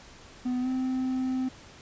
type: tone with pitch glide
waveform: triangle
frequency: 250 to 258.5 Hz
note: B3 to C4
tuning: +21 to -21 cents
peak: -24 dBFS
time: 0.45-1.49 s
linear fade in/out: 10 ms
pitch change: +58 cents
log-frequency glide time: 0.61-0.68 s
effects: pink hiss -50 dBFS RMS until 1.81 s + resampled to 16000 Hz